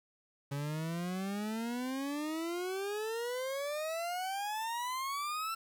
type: exponential sweep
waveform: 40% pulse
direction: up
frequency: 138.9 to 1351 Hz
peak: -34 dBFS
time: 0.51-5.55 s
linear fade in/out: 10 ms
effects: 10-bit